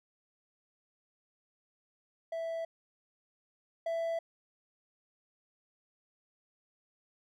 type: tone pair in turn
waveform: triangle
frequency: 659.3 / 663.5 Hz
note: E5 / E5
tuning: 0 / +11 cents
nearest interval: unison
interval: 11 cents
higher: second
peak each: -32 / -29 dBFS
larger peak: second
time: 2.32-2.65 / 3.86-4.19 s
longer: neither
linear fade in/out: 5 ms
effects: none